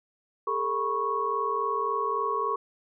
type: tone cluster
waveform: sine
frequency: 408.1 / 451.6 / 982 / 1105 Hz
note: G#4 / A4 / B5 / C#6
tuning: -30 / +45 / -10 / -6 cents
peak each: -33 / -33 / -34 / -27 dBFS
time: 0.47-2.56 s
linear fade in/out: 5 ms
effects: none